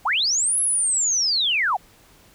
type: linear two-way sweep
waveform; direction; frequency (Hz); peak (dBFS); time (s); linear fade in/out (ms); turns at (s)
sine; up then down; 665 to 11000 to 665; -18; 0.05-1.77; 10; 0.6
effects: pink hiss -53 dBFS RMS until 2.34 s